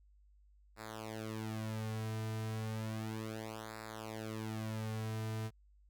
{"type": "tone with flanger", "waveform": "sawtooth", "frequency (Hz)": 110, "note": "A2", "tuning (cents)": 0, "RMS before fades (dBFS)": -41, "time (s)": [0.76, 5.51], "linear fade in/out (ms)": 50, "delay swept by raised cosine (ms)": [0.32, 3.62], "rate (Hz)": 0.33, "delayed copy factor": -0.9, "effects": ["added 50 Hz sine -62 dBFS peak until 5.89 s"]}